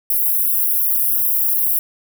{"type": "high-pass noise", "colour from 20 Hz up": "white", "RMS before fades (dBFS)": -17, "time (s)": [0.1, 1.79], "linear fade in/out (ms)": 2, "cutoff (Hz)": 11000, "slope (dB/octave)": 48, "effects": []}